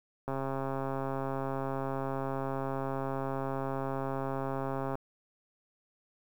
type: click train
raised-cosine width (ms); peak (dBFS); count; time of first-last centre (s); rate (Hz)
1; -21; 632; 0.28-4.954; 135
effects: 9-bit